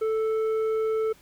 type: tone with tanh clipping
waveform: sine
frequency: 440 Hz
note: A4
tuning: in tune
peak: -24 dBFS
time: 0.01-1.13 s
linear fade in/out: 10 ms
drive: 7 dB
effects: pink hiss -56 dBFS RMS until 1.21 s